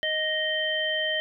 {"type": "harmonic tone", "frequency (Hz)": 622.3, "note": "D#5", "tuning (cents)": 0, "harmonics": [1, 3, 5], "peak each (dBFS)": [-30, -28, -28], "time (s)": [0.03, 1.2], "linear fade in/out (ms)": 0, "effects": []}